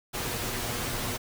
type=noise with comb filter; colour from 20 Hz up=pink; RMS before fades=-32 dBFS; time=0.13-1.18 s; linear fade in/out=20 ms; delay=8.4 ms; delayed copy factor=+0.55; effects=none